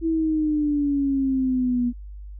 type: exponential sweep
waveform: sine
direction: down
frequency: 329.6 to 239.9 Hz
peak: -19 dBFS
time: 0.01-1.93 s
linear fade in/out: 50 ms
effects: added 50 Hz sine -35 dBFS peak until 2.39 s